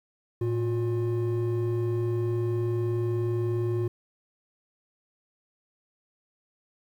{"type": "tone pair together", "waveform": "triangle", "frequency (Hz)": [112.1, 356.2], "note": ["A2", "F4"], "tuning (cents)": [33, 34], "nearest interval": "octave + minor sixth", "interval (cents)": 2001, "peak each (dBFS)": [-24, -25], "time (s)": [0.41, 3.88], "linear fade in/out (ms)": 5, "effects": ["tanh soft clip ceiling -18 dBFS", "10-bit"]}